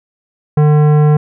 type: tone with tanh clipping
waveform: sine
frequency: 150 Hz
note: D3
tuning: 37 cents sharp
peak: -8 dBFS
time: 0.57-1.17 s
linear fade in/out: 5 ms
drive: 15 dB
effects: none